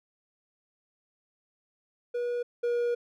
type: tone pair in turn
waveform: triangle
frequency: 483.3 / 478.3 Hz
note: B4 / A#4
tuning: -38 / +44 cents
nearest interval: unison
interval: 18 cents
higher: first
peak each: -26 / -23 dBFS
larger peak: second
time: 2.14-2.43 / 2.63-2.95 s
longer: second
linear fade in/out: 10 ms
effects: none